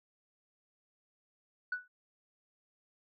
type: tone with exponential decay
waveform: sine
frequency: 1480 Hz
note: F#6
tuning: in tune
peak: -28 dBFS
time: 1.72-1.88 s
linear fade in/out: 5 ms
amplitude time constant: 33 ms
effects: tanh soft clip ceiling -28 dBFS